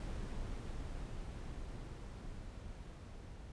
brown noise with level ramp, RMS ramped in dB -42 to -50 dBFS, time 0-3.52 s, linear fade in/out 2 ms, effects resampled to 22050 Hz

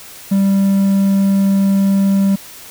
triangle tone, 196 Hz, G3, in tune, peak -8 dBFS, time 0.31-2.36 s, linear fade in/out 10 ms, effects white hiss -36 dBFS RMS until 2.7 s

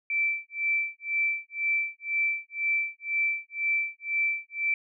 sine tone with tremolo, 2332 Hz, D7, 13 cents flat, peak -22 dBFS, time 0.1-4.74 s, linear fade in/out 2 ms, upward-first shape sine, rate 2 Hz, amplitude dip 100%, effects none

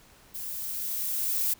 violet noise with level ramp, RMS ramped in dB -37 to -26 dBFS, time 0.34-1.54 s, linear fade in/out 10 ms, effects pink hiss -56 dBFS RMS until 1.59 s

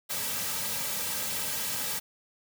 white noise with comb filter, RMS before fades -32 dBFS, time 0.09-2 s, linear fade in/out 20 ms, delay 2.8 ms, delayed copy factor -0.85, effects none

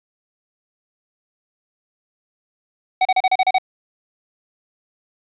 square tone bursts, 751 Hz, F#5, 26 cents sharp, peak -13 dBFS, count 8, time 3.01-3.584 s, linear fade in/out 5 ms, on 42 ms, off 34 ms, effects resampled to 8000 Hz + 7-bit

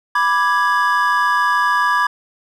triangle chord, G# diminished, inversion first, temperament equal, 987.8 / 1174.7 / 1661.2 Hz, B5 / D6 / G#6, 0 / 0 / 0 cents, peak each -16 dBFS, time 0.15-2.07 s, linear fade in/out 5 ms, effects none

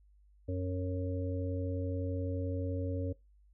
harmonic tone, 91.6 Hz, F#2, 17 cents flat, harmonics 1 / 3 / 5 / 6, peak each -34 / -39 / -41 / -42 dBFS, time 0.48-3.13 s, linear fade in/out 10 ms, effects noise-tail reverb RT60 0.2 s tail -20 dB re dry + added 50 Hz sine -60 dBFS peak until 3.53 s

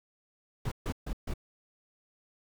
brown noise bursts, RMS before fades -33 dBFS, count 4, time 0.65-1.338 s, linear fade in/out 5 ms, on 67 ms, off 140 ms, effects none

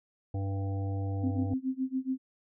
harmonic tone, 98 Hz, G2, in tune, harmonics 1 / 3 / 5 / 7 / 8, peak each -30 / -40 / -44 / -47 / -48 dBFS, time 0.34-1.54 s, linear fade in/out 5 ms
sine tone with tremolo, 261.4 Hz, C4, 1 cent flat, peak -26 dBFS, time 1.23-2.18 s, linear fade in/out 10 ms, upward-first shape sine, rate 7.1 Hz, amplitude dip 95%
effects none

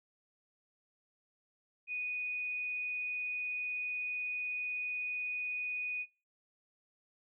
sine tone, 2479 Hz, D#7, 7 cents flat, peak -35 dBFS, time 1.87-6.06 s, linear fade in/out 50 ms, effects noise-tail reverb RT60 0.3 s tail -22 dB re dry

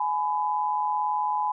sine tone pair together, 841.9 / 1000 Hz, G#5 / B5, +23 / +21 cents, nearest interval minor third, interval 298 cents, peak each -26 dBFS, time 0-1.52 s, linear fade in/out 5 ms, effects none

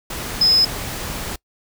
sine tone in noise, 5100 Hz, D#8, 42 cents sharp, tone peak -11 dBFS, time 0.41-0.65 s, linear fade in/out 5 ms, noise pink, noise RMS -28 dBFS, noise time 0.1-1.36 s, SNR +14 dB, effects noise-tail reverb RT60 0.1 s tail -24 dB re dry

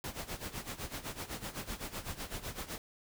pink noise with tremolo, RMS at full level -39 dBFS, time 0.04-2.78 s, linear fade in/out 0 ms, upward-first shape sine, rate 7.9 Hz, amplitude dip 80%, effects none

